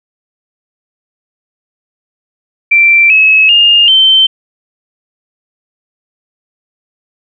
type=tone with pitch steps; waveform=sine; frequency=2349 / 2576 / 2826 / 3100 Hz; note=D7 / E7 / F7 / G7; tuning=0 / -41 / +20 / -20 cents; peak=-3 dBFS; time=2.71-4.27 s; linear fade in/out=10 ms; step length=390 ms; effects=none